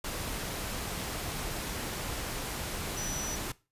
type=tone in noise; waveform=sine; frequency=5920 Hz; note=F#8; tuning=in tune; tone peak=-36 dBFS; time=2.97-3.36 s; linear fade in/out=5 ms; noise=pink; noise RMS=-36 dBFS; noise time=0.04-3.52 s; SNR=-3 dB; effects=noise-tail reverb RT60 0.3 s tail -20 dB re dry + resampled to 32000 Hz

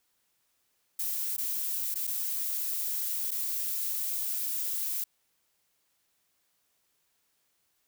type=noise with dropouts; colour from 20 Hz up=violet; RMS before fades=-32 dBFS; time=0.99-5.04 s; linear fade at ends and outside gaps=5 ms; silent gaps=1.366-1.38 / 1.943-1.955 / 2.07-2.074 / 3.308-3.315 s; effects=white hiss -74 dBFS RMS until 7.87 s

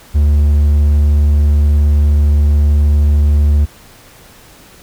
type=tone; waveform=triangle; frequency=73.42 Hz; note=D2; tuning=in tune; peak=-5 dBFS; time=0.14-3.66 s; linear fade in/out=20 ms; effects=pink hiss -41 dBFS RMS until 4.82 s

